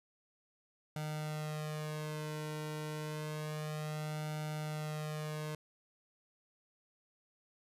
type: tone with flanger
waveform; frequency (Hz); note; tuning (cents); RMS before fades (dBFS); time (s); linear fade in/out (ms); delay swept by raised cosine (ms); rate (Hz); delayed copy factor
sawtooth; 153; D#3; -29; -40; 0.96-5.55; 2; 1.4 to 2.09; 0.29; +0.95
effects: resampled to 32000 Hz + 12-bit